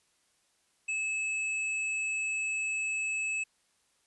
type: tone with hard clipping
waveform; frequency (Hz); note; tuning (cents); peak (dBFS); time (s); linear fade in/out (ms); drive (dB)
triangle; 2600; E7; -24; -31; 0.88-3.44; 10; 18
effects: white hiss -71 dBFS RMS until 4.06 s + resampled to 24000 Hz